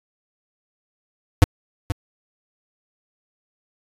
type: tone with echo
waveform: square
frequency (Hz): 100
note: G2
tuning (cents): +35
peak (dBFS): -8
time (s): 1.42-1.44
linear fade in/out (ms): 0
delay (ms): 480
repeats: 1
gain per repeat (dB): -12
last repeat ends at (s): 1.92
effects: resampled to 32000 Hz